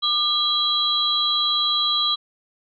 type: tone cluster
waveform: sine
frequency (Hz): 1199 / 3280 / 3960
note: D6 / G#7 / B7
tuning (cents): +36 / -22 / +4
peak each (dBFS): -26 / -22 / -21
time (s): 0.02-2.16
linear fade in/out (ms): 20
effects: none